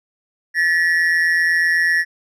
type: ring-modulated tone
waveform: triangle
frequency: 1829 Hz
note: A#6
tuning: 33 cents flat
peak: -9 dBFS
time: 0.54-2.05 s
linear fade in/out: 50 ms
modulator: 84 Hz
effects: none